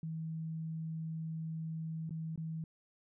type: tone with dropouts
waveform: sine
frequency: 160.8 Hz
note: E3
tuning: 43 cents flat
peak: -37 dBFS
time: 0.03-2.64 s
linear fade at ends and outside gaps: 2 ms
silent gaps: 2.094-2.107 / 2.359-2.376 s
effects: none